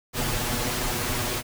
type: noise with comb filter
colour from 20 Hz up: pink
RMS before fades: -27 dBFS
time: 0.13-1.43 s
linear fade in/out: 50 ms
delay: 8.2 ms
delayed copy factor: +0.8
effects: none